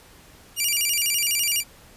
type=tone with vibrato; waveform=10% pulse; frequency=2589 Hz; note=E7; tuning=32 cents flat; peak=-12 dBFS; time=0.56-1.64 s; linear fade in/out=50 ms; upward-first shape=square; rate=12 Hz; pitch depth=170 cents each way; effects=pink hiss -50 dBFS RMS until 1.96 s + resampled to 32000 Hz

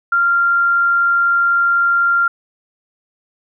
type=tone; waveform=sine; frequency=1388 Hz; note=F6; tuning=11 cents flat; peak=-11 dBFS; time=0.12-2.28 s; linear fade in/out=5 ms; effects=none

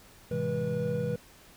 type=tone cluster; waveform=triangle; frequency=108.3 / 130.1 / 162.8 / 204.2 / 485.8 Hz; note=A2 / C3 / E3 / G#3 / B4; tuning=-27 / -9 / -21 / -29 / -29 cents; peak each=-38 / -33 / -32 / -35 / -29 dBFS; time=0.31-1.16 s; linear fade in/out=5 ms; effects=pink hiss -55 dBFS RMS until 1.56 s

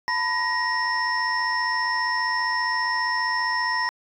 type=tone cluster; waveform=sine; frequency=901 / 996 / 1887 / 5350 Hz; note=A5 / B5 / A#6 / E8; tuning=+41 / +14 / +21 / +25 cents; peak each=-30 / -25 / -24 / -30 dBFS; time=0.08-3.89 s; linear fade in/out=0 ms; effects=tanh soft clip ceiling -14 dBFS

